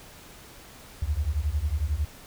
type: beating tone pair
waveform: sine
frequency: 68.8 / 79.8 Hz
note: C#2 / D#2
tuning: -12 / +44 cents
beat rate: 11 Hz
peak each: -27 dBFS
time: 1.02-2.05 s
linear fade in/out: 5 ms
effects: pink hiss -48 dBFS RMS until 2.26 s